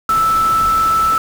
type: tone in noise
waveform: sine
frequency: 1318.5 Hz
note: E6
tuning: in tune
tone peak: -11 dBFS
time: 0.09-1.18 s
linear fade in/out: 2 ms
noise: pink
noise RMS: -27 dBFS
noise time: 0.09-1.18 s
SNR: +13 dB
effects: none